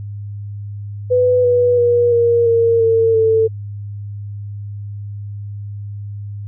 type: tone with pitch steps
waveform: sine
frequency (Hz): 498.3 / 488.9 / 479.7 / 470.6 / 461.7 / 453 / 444.4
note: B4 / B4 / A#4 / A#4 / A#4 / A#4 / A4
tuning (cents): +15 / -18 / +50 / +16 / -17 / -50 / +17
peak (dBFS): -10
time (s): 1.1-3.48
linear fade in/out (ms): 20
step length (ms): 340
effects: added 102 Hz sine -25 dBFS peak until 6.47 s